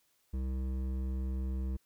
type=tone with hard clipping; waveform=sine; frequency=65 Hz; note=C2; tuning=11 cents flat; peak=-34 dBFS; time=0.33-1.77 s; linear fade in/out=10 ms; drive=11 dB; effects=white hiss -73 dBFS RMS until 1.85 s